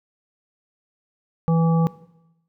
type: harmonic tone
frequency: 164.81 Hz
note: E3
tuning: in tune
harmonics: 1 / 3 / 5 / 7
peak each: -16 / -26 / -30 / -33 dBFS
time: 1.48-1.87 s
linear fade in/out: 0 ms
effects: noise-tail reverb RT60 0.9 s tail -18 dB re dry